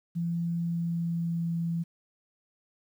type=tone with pitch glide; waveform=sine; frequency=169.6 to 167.85 Hz; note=E3 to E3; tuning=+50 to +32 cents; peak=-27 dBFS; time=0.15-1.84 s; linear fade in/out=20 ms; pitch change=-18 cents; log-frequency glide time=0.6-1.54 s; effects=10-bit